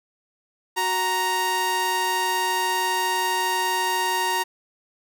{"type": "tone pair together", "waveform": "sawtooth", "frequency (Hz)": [370, 932.3], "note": ["F#4", "A#5"], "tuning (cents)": [0, 0], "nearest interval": "octave + major third", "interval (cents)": 1600, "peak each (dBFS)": [-26, -18], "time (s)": [0.76, 4.44], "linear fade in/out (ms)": 20, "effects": []}